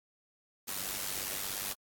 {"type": "noise with amplitude modulation", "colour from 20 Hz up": "white", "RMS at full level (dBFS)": -34, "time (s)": [0.67, 1.74], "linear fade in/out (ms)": 20, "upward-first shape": "sine", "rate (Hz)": 97.1, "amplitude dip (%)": 65, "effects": ["AAC 64 kbps"]}